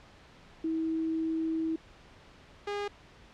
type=tone pair in turn; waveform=sine / sawtooth; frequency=322.5 / 408.2 Hz; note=E4 / G#4; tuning=-38 / -30 cents; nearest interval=major third; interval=408 cents; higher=second; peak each=-28 dBFS; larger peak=neither; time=0.64-1.76 / 2.67-2.88 s; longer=first; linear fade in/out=5 ms; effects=pink hiss -55 dBFS RMS until 3.33 s + low-pass 4000 Hz 12 dB/octave